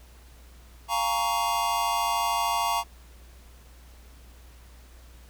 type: chord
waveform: square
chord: Bb minor seventh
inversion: second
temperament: just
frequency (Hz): 699.2 / 839.1 / 932.3 / 1118.8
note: F5 / Ab5 / Bb5 / Db6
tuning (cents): +2 / +18 / 0 / +16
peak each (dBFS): -32 / -33 / -28 / -30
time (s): 0.88-2.84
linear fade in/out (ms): 50
effects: added 60 Hz sine -48 dBFS peak until 5.29 s + pink hiss -56 dBFS RMS until 5.29 s